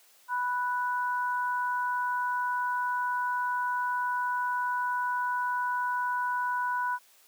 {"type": "tone pair together", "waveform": "sine", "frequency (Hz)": [987.8, 1480], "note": ["B5", "F#6"], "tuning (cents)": [0, 0], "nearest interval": "perfect fifth", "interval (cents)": 700, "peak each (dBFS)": [-28, -32], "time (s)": [0.28, 6.99], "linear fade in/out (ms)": 50, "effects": ["white hiss -60 dBFS RMS until 7.27 s", "high-pass 400 Hz 12 dB/octave"]}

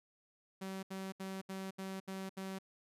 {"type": "tone bursts", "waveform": "sawtooth", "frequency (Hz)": 191.3, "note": "G3", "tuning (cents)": -42, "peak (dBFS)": -37, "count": 7, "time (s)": [0.61, 2.588], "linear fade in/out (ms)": 10, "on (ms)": 220, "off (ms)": 73, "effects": ["resampled to 32000 Hz"]}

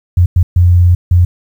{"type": "tone bursts at uneven times", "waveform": "sine", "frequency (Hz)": 88.3, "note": "F2", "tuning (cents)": 20, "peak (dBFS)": -4, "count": 4, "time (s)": [[0.17, 0.26], [0.36, 0.43], [0.56, 0.95], [1.11, 1.25]], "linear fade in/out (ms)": 5, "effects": ["7-bit"]}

